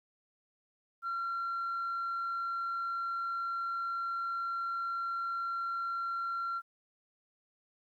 sine tone, 1369 Hz, F6, 35 cents flat, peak -31 dBFS, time 1.02-6.62 s, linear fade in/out 50 ms, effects tanh soft clip ceiling -30 dBFS + 12-bit

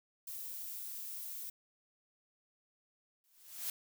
violet noise, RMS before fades -44 dBFS, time 0.27-1.5 s, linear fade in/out 5 ms
blue noise with exponential growth, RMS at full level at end -36 dBFS, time 3.24-3.7 s, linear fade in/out 1 ms, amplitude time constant 99 ms
effects none

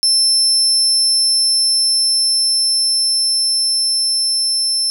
35% pulse tone with level ramp, 5320 Hz, E8, 15 cents sharp, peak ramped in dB -8 to -12 dBFS, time 0.03-4.9 s, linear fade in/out 0 ms, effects none

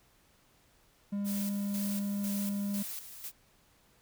triangle tone, 201.8 Hz, G#3, 49 cents flat, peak -29 dBFS, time 1.12-2.83 s, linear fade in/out 10 ms
blue noise with tremolo, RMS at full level -40 dBFS, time 1.24-3.32 s, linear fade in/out 50 ms, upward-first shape square, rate 2 Hz, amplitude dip 60%
effects pink hiss -66 dBFS RMS until 4.01 s

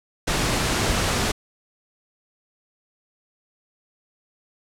pink noise, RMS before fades -22 dBFS, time 0.27-1.32 s, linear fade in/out 10 ms, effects low-pass 9000 Hz 12 dB/octave

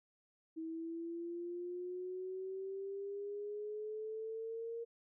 sine exponential sweep, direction up, 321.3 to 466.2 Hz, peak -40 dBFS, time 0.56-4.85 s, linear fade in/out 20 ms, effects none

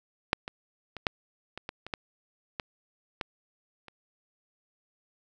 clicks, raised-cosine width 0.3 ms, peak -6 / -20 / -23 / -8 / -22 / -19 / -24 / -15 / -16 / -15 / -30 dBFS, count 11, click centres 0.331 / 0.479 / 0.967 / 1.068 / 1.576 / 1.691 / 1.866 / 1.938 / 2.598 / 3.212 / 3.883 s, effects none

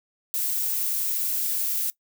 violet noise, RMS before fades -26 dBFS, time 0.34-1.9 s, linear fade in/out 0 ms, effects noise-tail reverb RT60 0.1 s tail -20 dB re dry

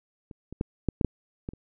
clicks, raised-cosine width 3 ms, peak -30 / -26 / -13 / -11 / -12 / -9 / -20 / -30 dBFS, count 8, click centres 0.312 / 0.526 / 0.611 / 0.887 / 1.012 / 1.047 / 1.489 / 1.535 s, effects none

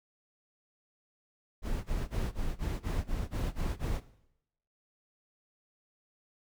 brown noise bursts, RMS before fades -32 dBFS, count 10, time 1.62-4.009 s, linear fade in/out 50 ms, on 220 ms, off 21 ms, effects noise-tail reverb RT60 0.8 s tail -17 dB re dry

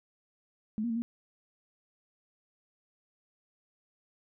sine tone with pitch steps, 215.1 / 237.4 / 226.3 / 234.8 Hz, A3 / A#3 / A3 / A#3, -39 / +32 / +49 / +13 cents, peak -29 dBFS, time 0.78-1.02 s, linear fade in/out 0 ms, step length 60 ms, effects none

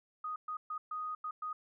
sine tone bursts at uneven times, 1244.5 Hz, D#6, in tune, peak -36 dBFS, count 6, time 0.24-0.36 / 0.48-0.57 / 0.7-0.78 / 0.91-1.15 / 1.24-1.31 / 1.42-1.53 s, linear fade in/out 5 ms, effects none

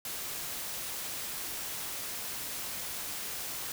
white noise, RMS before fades -38 dBFS, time 0.05-3.72 s, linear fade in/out 2 ms, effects none

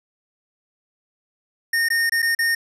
square tone with dropouts, 1837 Hz, A#6, 26 cents flat, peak -18 dBFS, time 1.73-2.55 s, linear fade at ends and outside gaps 5 ms, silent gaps 1.887-1.902 / 2.096-2.12 / 2.221-2.226 / 2.35-2.389 s, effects resampled to 32000 Hz

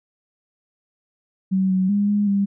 sine tone with pitch steps, 189.8 / 187.2 / 203.4 / 205.8 / 199.2 Hz, F#3 / F#3 / G#3 / G#3 / G3, +44 / +20 / -36 / -16 / +28 cents, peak -16 dBFS, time 1.51-2.46 s, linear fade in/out 20 ms, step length 190 ms, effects none

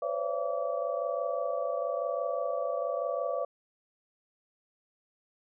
sine tone cluster, 508 / 533 / 574 / 675 / 1151 Hz, B4 / C5 / D5 / E5 / D6, +49 / +32 / -40 / +41 / -35 cents, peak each -35 / -38 / -33 / -35 / -39 dBFS, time 0.02-3.45 s, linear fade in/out 5 ms, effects none

